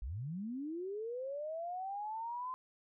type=linear sweep; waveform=sine; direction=up; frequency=47.31 to 1036 Hz; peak=-38 dBFS; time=0.02-2.54 s; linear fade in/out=0 ms; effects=none